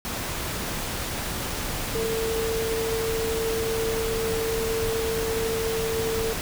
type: tone in noise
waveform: sine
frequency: 450 Hz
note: A4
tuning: 39 cents sharp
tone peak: -25 dBFS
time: 1.95-6.33 s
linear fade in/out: 0 ms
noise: pink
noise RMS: -30 dBFS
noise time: 0.05-6.41 s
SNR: +2 dB
effects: none